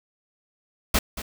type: noise with echo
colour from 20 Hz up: pink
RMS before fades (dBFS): -20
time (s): 0.94-0.99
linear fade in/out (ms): 5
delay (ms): 230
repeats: 1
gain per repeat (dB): -13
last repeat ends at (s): 1.22
effects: none